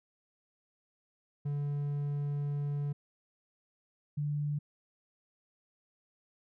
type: tone pair in turn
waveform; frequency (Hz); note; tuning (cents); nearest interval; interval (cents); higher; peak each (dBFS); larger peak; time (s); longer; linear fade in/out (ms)
triangle / sine; 144.2 / 146.89; D3 / D3; -31 / +1; unison; 32; second; -29 / -30; first; 1.45-2.93 / 4.17-4.59; first; 10
effects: none